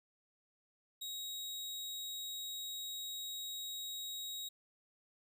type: tone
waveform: sawtooth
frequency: 3800 Hz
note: A#7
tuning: 33 cents sharp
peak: -38 dBFS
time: 1.01-4.49 s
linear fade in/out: 10 ms
effects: none